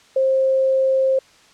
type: tone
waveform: sine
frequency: 530 Hz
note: C5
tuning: 22 cents sharp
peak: -14 dBFS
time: 0.16-1.19 s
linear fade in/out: 5 ms
effects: white hiss -51 dBFS RMS until 1.53 s + low-pass 6000 Hz 12 dB/octave